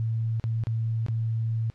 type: tone with dropouts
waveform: sine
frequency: 112.9 Hz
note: A2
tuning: 45 cents sharp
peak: -24 dBFS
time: 0-1.7 s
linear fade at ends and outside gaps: 0 ms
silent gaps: 0.398-0.44 / 0.637-0.67 / 1.064-1.084 s
effects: pink hiss -63 dBFS RMS until 1.74 s + low-pass 5000 Hz 12 dB/octave